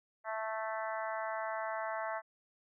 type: harmonic tone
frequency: 220 Hz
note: A3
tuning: in tune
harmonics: 3 / 4 / 5 / 6 / 7 / 8 / 9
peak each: -39 / -41 / -43 / -45 / -46 / -47 / -48 dBFS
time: 0.24-2.22 s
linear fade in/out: 50 ms
effects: none